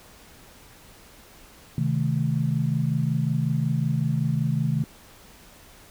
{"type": "tone cluster", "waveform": "sine", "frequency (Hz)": [130.4, 155.8, 216.3], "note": ["C3", "D#3", "A3"], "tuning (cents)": [-5, 3, -29], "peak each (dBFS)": [-25, -24, -29], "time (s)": [1.78, 4.84], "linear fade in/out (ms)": 2, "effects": ["pink hiss -50 dBFS RMS until 5.9 s"]}